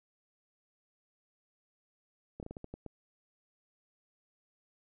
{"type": "slowing click train", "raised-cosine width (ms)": 2, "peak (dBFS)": -29, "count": 8, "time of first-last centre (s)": [2.4, 2.863], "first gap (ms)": 28, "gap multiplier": 1.28, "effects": []}